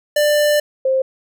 square / sine tone pair in turn, 593 / 527.1 Hz, D5 / C5, +17 / +13 cents, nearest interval major second, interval 204 cents, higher first, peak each -13 dBFS, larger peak neither, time 0.16-0.6 / 0.85-1.02 s, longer first, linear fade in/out 5 ms, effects none

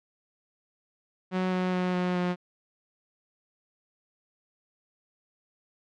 sawtooth tone with pitch steps, 185 / 183.4 / 181.82 / 180.25 / 178.7 Hz, F#3 / F#3 / F#3 / F#3 / F3, 0 / -15 / -30 / -45 / +40 cents, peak -21 dBFS, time 1.31-2.36 s, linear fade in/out 50 ms, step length 210 ms, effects low-pass 3000 Hz 12 dB/octave + MP3 96 kbps

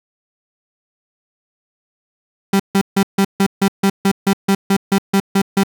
35% pulse tone bursts, 196 Hz, G3, in tune, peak -9 dBFS, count 15, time 2.53-5.635 s, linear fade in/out 5 ms, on 67 ms, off 150 ms, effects none

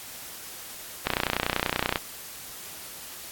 click train, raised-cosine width 0.3 ms, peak -7 dBFS, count 28, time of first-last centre 1.07-1.958 s, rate 30.4 Hz, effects white hiss -41 dBFS RMS until 3.31 s + AAC 64 kbps

